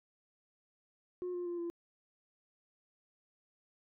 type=tone with pitch steps; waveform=sine; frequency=360 / 353.8 / 347.7 / 341.8 Hz; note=F#4 / F4 / F4 / F4; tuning=-47 / +23 / -8 / -37 cents; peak=-34 dBFS; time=1.22-1.7 s; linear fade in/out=0 ms; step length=120 ms; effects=tanh soft clip ceiling -34 dBFS